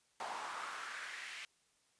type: noise with high-pass filter sweep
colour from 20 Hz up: brown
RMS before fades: -45 dBFS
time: 0.2-1.45 s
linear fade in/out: 0 ms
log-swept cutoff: 830 to 2300 Hz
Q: 2.7
effects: white hiss -74 dBFS RMS until 1.99 s + resampled to 22050 Hz